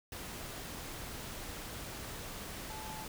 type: tone in noise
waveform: sine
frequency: 868 Hz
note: A5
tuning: 24 cents flat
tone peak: -46 dBFS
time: 2.7-3.05 s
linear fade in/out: 2 ms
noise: pink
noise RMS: -44 dBFS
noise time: 0.12-3.08 s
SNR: -5 dB
effects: none